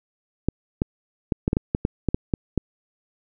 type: clicks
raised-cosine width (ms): 3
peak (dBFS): -7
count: 12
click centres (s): 0.486 / 0.819 / 1.322 / 1.479 / 1.531 / 1.569 / 1.749 / 1.851 / 2.087 / 2.145 / 2.338 / 2.577
effects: none